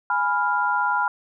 sine chord, F diminished, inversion first, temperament equal, 830.6 / 987.8 / 1396.9 Hz, Ab5 / Cb6 / F6, 0 / 0 / 0 cents, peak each -25 / -23 / -23 dBFS, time 0.1-1.08 s, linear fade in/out 2 ms, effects none

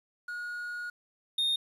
triangle tone pair in turn, 1444 / 3679 Hz, F#6 / A#7, -43 / -24 cents, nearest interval octave + major third, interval 1619 cents, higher second, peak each -33 / -24 dBFS, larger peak second, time 0.28-0.9 / 1.38-1.56 s, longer first, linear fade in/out 5 ms, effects resampled to 32000 Hz + 10-bit

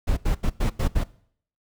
brown noise bursts at uneven times, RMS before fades -21 dBFS, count 6, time 0.07-0.17 / 0.25-0.35 / 0.43-0.5 / 0.6-0.7 / 0.79-0.88 / 0.95-1.04 s, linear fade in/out 10 ms, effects noise-tail reverb RT60 0.6 s tail -20 dB re dry

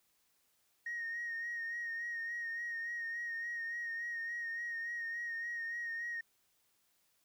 sine tone with vibrato, 1864.7 Hz, A#6, in tune, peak -36 dBFS, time 0.86-6.21 s, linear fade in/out 5 ms, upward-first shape sine, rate 3.5 Hz, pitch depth 31 cents each way, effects tanh soft clip ceiling -34 dBFS + white hiss -75 dBFS RMS until 7.24 s

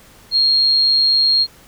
sine tone, 4248 Hz, C8, 25 cents sharp, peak -11 dBFS, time 0.31-1.47 s, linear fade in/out 50 ms, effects pink hiss -46 dBFS RMS until 1.67 s

